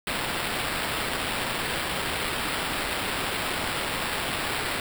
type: noise with sample-and-hold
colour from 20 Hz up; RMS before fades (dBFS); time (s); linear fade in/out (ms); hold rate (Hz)
white; -29; 0.07-4.8; 2; 6300
effects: none